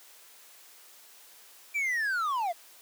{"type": "linear sweep", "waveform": "triangle", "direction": "down", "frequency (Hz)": [2373, 643], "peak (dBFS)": -25, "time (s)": [1.74, 2.53], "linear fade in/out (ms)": 20, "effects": ["white hiss -54 dBFS RMS until 2.81 s", "high-pass 400 Hz 12 dB/octave"]}